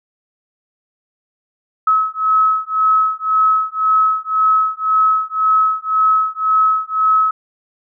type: beating tone pair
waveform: sine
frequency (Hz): 1286 / 1287.9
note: E6 / E6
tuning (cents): -43 / -41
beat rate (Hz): 1.9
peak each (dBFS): -15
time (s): 1.87-7.31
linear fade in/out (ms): 5
effects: none